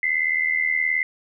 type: tone pair together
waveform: sine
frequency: 2016 / 2095 Hz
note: B6 / C7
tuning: +35 / +2 cents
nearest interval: minor second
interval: 67 cents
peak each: -22 dBFS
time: 0.03-1.03 s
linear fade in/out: 2 ms
effects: none